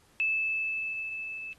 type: tone with level ramp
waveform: sine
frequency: 2622 Hz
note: E7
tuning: 10 cents flat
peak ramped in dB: -24 to -37 dBFS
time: 0.2-1.53 s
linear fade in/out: 0 ms
effects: pink hiss -63 dBFS RMS until 1.58 s + AAC 32 kbps